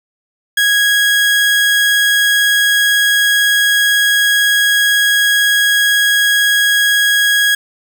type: tone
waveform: 30% pulse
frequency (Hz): 1653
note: G#6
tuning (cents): -9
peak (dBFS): -7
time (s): 0.57-7.55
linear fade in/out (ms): 5
effects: none